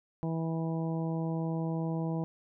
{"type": "harmonic tone", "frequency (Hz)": 163, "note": "E3", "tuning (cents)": -19, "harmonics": [1, 2, 3, 4, 5, 6], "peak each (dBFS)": [-31, -37, -41, -43, -45, -47], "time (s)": [0.23, 2.24], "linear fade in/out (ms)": 0, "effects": []}